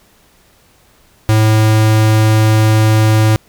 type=tone; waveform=square; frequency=109 Hz; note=A2; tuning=16 cents flat; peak=-8 dBFS; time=1.29-3.36 s; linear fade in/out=0 ms; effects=pink hiss -50 dBFS RMS until 3.48 s